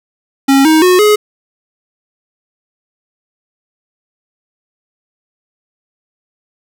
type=tone with pitch steps; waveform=square; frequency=272.9 / 315.3 / 364.3 / 420.9 Hz; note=C#4 / D#4 / F#4 / G#4; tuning=-27 / +23 / -27 / +23 cents; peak=-6 dBFS; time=0.48-1.16 s; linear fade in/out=10 ms; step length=170 ms; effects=none